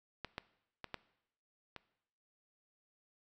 clicks, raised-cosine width 0.3 ms, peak -24 / -23 / -26 / -23 / -29 dBFS, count 5, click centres 0.247 / 0.381 / 0.843 / 0.943 / 1.763 s, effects noise-tail reverb RT60 0.8 s tail -19 dB re dry

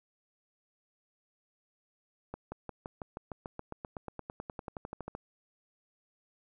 accelerating click train, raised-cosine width 1 ms, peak -25 dBFS, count 25, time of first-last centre 2.34-5.151 s, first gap 180 ms, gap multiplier 0.96, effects none

